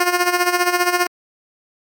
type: tone with tremolo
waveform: 10% pulse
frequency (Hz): 355.3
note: F4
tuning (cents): +30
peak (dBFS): -4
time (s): 0-1.07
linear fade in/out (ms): 5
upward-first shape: sine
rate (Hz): 15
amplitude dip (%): 70
effects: MP3 96 kbps